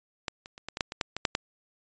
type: clicks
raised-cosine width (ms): 0.2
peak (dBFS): -13 / -26 / -28 / -18 / -17 / -8 / -19 / -9 / -15 / -6 / -9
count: 11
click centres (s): 0.282 / 0.459 / 0.579 / 0.686 / 0.771 / 0.808 / 0.921 / 1.012 / 1.166 / 1.252 / 1.351
effects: resampled to 16000 Hz